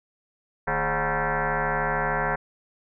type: tone with frequency modulation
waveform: sine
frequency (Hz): 416.6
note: G#4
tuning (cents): +5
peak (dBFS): -22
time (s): 0.67-2.36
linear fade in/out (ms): 10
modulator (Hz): 190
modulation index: 7.5
effects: none